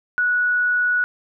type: tone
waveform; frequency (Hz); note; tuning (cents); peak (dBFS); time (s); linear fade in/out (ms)
sine; 1468; F#6; -14; -16; 0.18-1.04; 0
effects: none